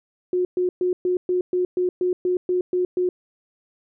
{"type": "tone bursts", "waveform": "sine", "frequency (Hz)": 362, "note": "F#4", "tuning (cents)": -38, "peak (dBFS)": -18, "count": 12, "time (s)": [0.33, 3.09], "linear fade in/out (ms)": 2, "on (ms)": 120, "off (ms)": 120, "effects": []}